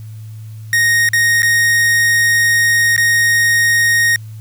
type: tone with dropouts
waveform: 45% pulse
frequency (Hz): 1863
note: A#6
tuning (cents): -2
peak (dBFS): -10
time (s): 0.73-4.16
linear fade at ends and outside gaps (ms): 1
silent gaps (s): 1.089-1.133 / 1.421-1.43 / 2.964-2.978
effects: added 109 Hz sine -28 dBFS peak until 4.4 s + white hiss -50 dBFS RMS until 4.4 s